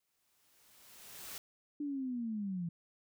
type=noise with exponential growth; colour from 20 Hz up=white; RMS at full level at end=-44 dBFS; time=0-1.38 s; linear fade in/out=2 ms; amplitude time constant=300 ms
type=linear sweep; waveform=sine; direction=down; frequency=296.8 to 164.81 Hz; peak=-35 dBFS; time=1.8-2.69 s; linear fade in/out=5 ms
effects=none